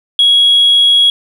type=tone; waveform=sine; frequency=3322 Hz; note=G#7; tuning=in tune; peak=-4 dBFS; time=0.19-1.1 s; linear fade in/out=2 ms; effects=tanh soft clip ceiling -2 dBFS + 7-bit